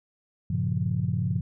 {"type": "chord", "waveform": "sine", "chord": "G half-diminished seventh", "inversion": "none", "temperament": "equal", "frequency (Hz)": [98, 116.54, 138.59, 174.61], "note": ["G2", "Bb2", "Db3", "F3"], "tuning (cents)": [0, 0, 0, 0], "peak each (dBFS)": -29, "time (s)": [0.5, 1.41], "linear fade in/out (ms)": 5, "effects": ["tanh soft clip ceiling -13 dBFS"]}